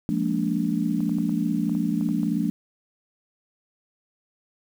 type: chord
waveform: sine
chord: Bb dominant seventh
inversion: second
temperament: just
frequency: 174.81 / 209.8 / 233.1 / 291.4 Hz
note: F3 / Ab3 / Bb3 / D4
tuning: +2 / +18 / 0 / -13 cents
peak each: -27 dBFS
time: 0.09-2.5 s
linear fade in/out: 0 ms
type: clicks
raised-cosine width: 1 ms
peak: -29 dBFS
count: 9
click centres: 1.005 / 1.094 / 1.185 / 1.294 / 1.695 / 1.751 / 2.011 / 2.089 / 2.232 s
effects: 8-bit